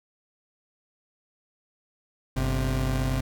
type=tone pair together; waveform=30% pulse; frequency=48.95 / 130.81 Hz; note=G1 / C3; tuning=-2 / 0 cents; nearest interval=octave + perfect fourth; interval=1702 cents; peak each=-24 dBFS; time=2.36-3.21 s; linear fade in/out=10 ms; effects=none